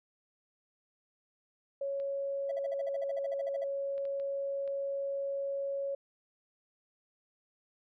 sine tone, 554.4 Hz, C#5, in tune, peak -32 dBFS, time 1.81-5.95 s, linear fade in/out 5 ms
clicks, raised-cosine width 0.3 ms, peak -40 dBFS, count 5, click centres 2 / 3.98 / 4.053 / 4.199 / 4.677 s
triangle tone bursts, 659.3 Hz, E5, in tune, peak -34 dBFS, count 16, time 2.49-3.641 s, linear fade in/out 5 ms, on 26 ms, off 49 ms
effects none

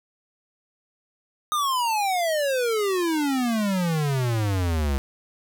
square exponential sweep, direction down, 1244.5 to 66.6 Hz, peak -22 dBFS, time 1.52-4.98 s, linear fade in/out 0 ms, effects none

